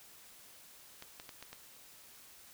clicks, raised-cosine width 0.2 ms, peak -29 dBFS, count 5, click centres 1.024 / 1.199 / 1.292 / 1.426 / 1.53 s, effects white hiss -57 dBFS RMS until 2.53 s

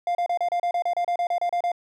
triangle tone bursts, 700 Hz, F5, 4 cents sharp, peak -19 dBFS, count 15, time 0.07-1.718 s, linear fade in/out 2 ms, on 80 ms, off 32 ms, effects none

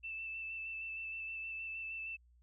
sine tone with vibrato, 2651 Hz, E7, 9 cents sharp, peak -40 dBFS, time 0.03-2.17 s, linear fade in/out 20 ms, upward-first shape square, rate 6.4 Hz, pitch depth 13 cents each way, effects added 60 Hz sine -63 dBFS peak until 2.42 s

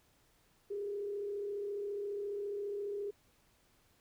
sine tone with frequency modulation, 406.8 Hz, G#4, 36 cents flat, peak -36 dBFS, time 0.7-3.11 s, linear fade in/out 10 ms, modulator 34.6 Hz, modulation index 0.42, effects pink hiss -70 dBFS RMS until 4 s

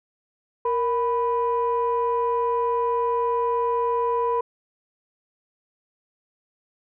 sine tone pair together, 467.7 / 991 Hz, A#4 / B5, +6 / +6 cents, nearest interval octave + minor second, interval 1300 cents, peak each -22 dBFS, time 0.65-4.41 s, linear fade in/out 5 ms, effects tanh soft clip ceiling -14 dBFS

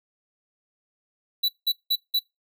square tone bursts, 3951 Hz, B7, in tune, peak -20 dBFS, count 4, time 1.43-2.194 s, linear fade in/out 10 ms, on 56 ms, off 180 ms, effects noise-tail reverb RT60 0.2 s tail -23 dB re dry

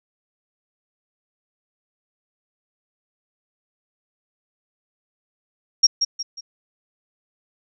sine tone with echo, 5588 Hz, F8, in tune, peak -8 dBFS, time 5.83-5.87 s, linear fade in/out 10 ms, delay 180 ms, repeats 3, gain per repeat -8 dB, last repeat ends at 6.41 s, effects none

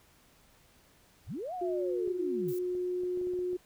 sine linear two-way sweep, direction up then down, 37.33 to 748 to 120.7 Hz, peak -35 dBFS, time 1.26-2.54 s, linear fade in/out 50 ms, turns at 1.54 s
sine tone, 360.8 Hz, F#4, 44 cents flat, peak -30 dBFS, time 1.61-3.57 s, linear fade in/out 10 ms
clicks, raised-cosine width 2 ms, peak -37 dBFS, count 9, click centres 2.076 / 2.751 / 3.035 / 3.174 / 3.214 / 3.271 / 3.336 / 3.39 / 3.531 s
violet noise, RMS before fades -48 dBFS, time 2.48-2.59 s, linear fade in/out 5 ms
effects pink hiss -63 dBFS RMS until 3.65 s

